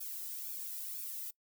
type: noise with flanger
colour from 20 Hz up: violet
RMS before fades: -42 dBFS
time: 0-1.31 s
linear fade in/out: 10 ms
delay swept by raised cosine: 0.99 to 1.84 ms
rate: 2 Hz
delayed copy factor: -0.8
effects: noise-tail reverb RT60 0.1 s tail -22 dB re dry